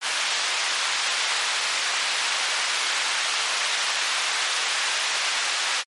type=band-pass noise; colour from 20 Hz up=white; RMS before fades=-25 dBFS; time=0.01-5.84 s; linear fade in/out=50 ms; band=900 to 4100 Hz; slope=12 dB/octave; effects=MP3 48 kbps